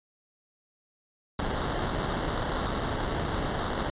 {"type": "noise with sample-and-hold", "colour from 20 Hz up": "pink", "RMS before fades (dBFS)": -30, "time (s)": [1.39, 3.9], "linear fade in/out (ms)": 2, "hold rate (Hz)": 2450, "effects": ["resampled to 8000 Hz"]}